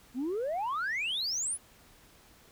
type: exponential sweep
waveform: sine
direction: up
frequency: 235 to 10630 Hz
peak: -28 dBFS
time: 0.14-1.58 s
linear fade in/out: 50 ms
effects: tanh soft clip ceiling -28 dBFS + pink hiss -59 dBFS RMS until 2.51 s